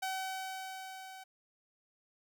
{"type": "tone with level ramp", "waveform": "sawtooth", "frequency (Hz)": 760, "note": "F#5", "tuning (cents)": 46, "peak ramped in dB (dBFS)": [-30, -44], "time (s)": [0.02, 1.24], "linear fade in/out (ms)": 10, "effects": []}